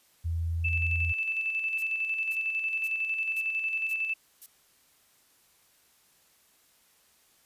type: tone with pitch glide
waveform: sine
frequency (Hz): 83.1 to 83.63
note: E2 to E2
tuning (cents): +15 to +26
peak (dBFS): -27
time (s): 0.24-1.13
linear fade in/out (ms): 20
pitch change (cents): +11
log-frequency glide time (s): 0.4-0.81
type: tone with tremolo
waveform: sine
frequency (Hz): 2637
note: E7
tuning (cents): 0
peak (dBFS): -26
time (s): 0.64-4.14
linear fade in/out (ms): 10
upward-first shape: square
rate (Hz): 11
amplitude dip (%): 40
type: noise bursts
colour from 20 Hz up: violet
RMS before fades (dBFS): -43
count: 6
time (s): 1.78-4.462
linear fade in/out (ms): 5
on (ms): 47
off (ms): 480
effects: white hiss -64 dBFS RMS until 7.45 s + resampled to 32000 Hz